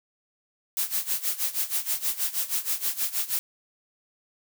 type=noise with tremolo; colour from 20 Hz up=blue; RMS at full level=-25 dBFS; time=0.77-3.39 s; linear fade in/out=0 ms; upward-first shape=sine; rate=6.3 Hz; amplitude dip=85%; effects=none